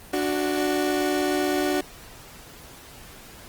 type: tone pair together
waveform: 30% pulse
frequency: 293.7 / 370 Hz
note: D4 / F#4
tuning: 0 / 0 cents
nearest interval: major third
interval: 400 cents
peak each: -22 dBFS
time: 0.13-1.81 s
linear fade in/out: 5 ms
effects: pink hiss -45 dBFS RMS until 3.48 s + Opus 24 kbps

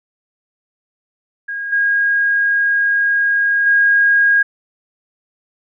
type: tone with level steps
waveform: sine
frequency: 1633 Hz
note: G#6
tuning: 30 cents flat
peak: -21 / -12 / -9 dBFS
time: 1.48-4.43 s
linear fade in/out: 10 ms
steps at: 1.72 / 3.66 s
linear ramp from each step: 10 ms
effects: none

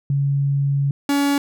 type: tone pair in turn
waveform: sine / 45% pulse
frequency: 140 / 282.9 Hz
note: C#3 / C#4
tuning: +18 / +35 cents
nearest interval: octave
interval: 1217 cents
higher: second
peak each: -16 dBFS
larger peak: neither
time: 0.1-0.91 / 1.09-1.38 s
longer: first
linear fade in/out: 2 ms
effects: none

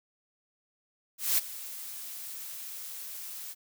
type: noise with ADSR envelope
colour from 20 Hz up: blue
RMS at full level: -24 dBFS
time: 1.18-3.55 s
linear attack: 200 ms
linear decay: 18 ms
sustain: -17 dB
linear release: 37 ms
effects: none

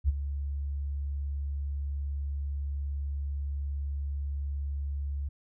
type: tone with ADSR envelope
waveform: sine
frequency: 70.6 Hz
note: C#2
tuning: 32 cents sharp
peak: -19 dBFS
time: 0.04-5.29 s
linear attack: 47 ms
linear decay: 25 ms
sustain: -11 dB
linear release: 10 ms
effects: none

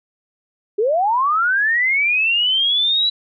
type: linear sweep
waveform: sine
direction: up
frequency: 390 to 3951 Hz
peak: -14 dBFS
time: 0.78-3.1 s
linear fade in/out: 10 ms
effects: none

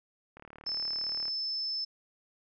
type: click train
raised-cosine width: 0.5 ms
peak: -33 dBFS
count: 35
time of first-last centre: 0.37-1.282 s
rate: 37.3 Hz
type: tone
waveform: sine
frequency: 5260 Hz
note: E8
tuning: 5 cents flat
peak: -31 dBFS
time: 0.66-1.85 s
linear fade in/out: 10 ms
effects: none

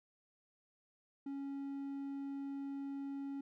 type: tone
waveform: triangle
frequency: 277.2 Hz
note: C#4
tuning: in tune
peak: -38 dBFS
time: 1.26-3.41 s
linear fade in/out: 5 ms
effects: none

